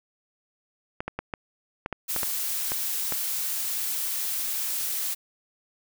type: clicks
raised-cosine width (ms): 0.5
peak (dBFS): -15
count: 10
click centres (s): 1.005 / 1.08 / 1.19 / 1.338 / 1.861 / 1.927 / 2.163 / 2.232 / 2.719 / 3.123
type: noise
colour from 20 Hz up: blue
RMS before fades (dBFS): -29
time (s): 2.08-5.15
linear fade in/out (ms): 20
effects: none